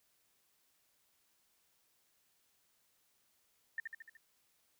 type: tone with echo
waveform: sine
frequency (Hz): 1806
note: A6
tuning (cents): +45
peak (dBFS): -35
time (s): 3.78-3.8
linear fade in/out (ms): 2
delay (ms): 74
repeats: 5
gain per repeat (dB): -4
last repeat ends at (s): 4.17
effects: white hiss -75 dBFS RMS until 4.79 s